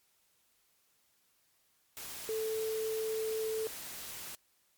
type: tone in noise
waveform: sine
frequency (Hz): 440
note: A4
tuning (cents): 0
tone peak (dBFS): -32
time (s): 2.29-3.67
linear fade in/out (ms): 0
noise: white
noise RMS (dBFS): -44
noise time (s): 1.97-4.35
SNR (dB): +9
effects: white hiss -72 dBFS RMS until 4.77 s + MP3 96 kbps